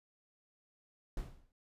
brown noise with exponential decay, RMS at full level -36 dBFS, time 1.17-1.52 s, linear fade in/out 2 ms, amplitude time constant 76 ms, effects resampled to 32000 Hz

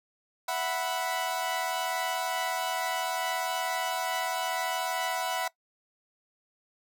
sawtooth chord, E suspended second, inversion none, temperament equal, 659.3 / 740 / 987.8 Hz, E5 / F#5 / B5, 0 / 0 / 0 cents, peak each -31 / -28 / -30 dBFS, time 0.48-5.48 s, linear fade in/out 5 ms, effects noise-tail reverb RT60 0.1 s tail -20 dB re dry

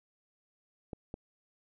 clicks, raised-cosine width 2 ms, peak -26 dBFS, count 2, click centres 0.932 / 1.141 s, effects none

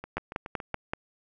two click trains, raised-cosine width 0.5 ms, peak -23 / -14 dBFS, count 6 / 5, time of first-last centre 0.04-0.742 / 0.17-0.935 s, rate 7.12 / 5.23 Hz, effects none

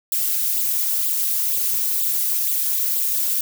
violet noise with flanger, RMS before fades -21 dBFS, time 0.12-3.41 s, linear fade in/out 2 ms, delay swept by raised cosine 0.24 to 4.54 ms, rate 2.1 Hz, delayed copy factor +0.9, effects none

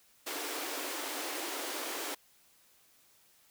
pink high-pass noise, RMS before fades -38 dBFS, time 0.26-2.15 s, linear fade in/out 10 ms, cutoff 270 Hz, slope 96 dB/octave, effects white hiss -65 dBFS RMS until 3.5 s

